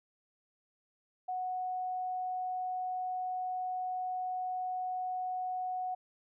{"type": "tone", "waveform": "sine", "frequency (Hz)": 737, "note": "F#5", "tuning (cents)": -7, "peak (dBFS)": -33, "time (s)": [1.28, 5.95], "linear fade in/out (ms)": 10, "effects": []}